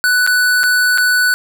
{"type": "tone with dropouts", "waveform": "square", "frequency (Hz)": 1488, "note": "F#6", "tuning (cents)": 9, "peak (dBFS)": -11, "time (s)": [0.04, 1.34], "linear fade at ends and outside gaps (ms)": 0, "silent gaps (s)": [[0.265, 0.274], [0.633, 0.638], [0.976, 0.982]], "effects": []}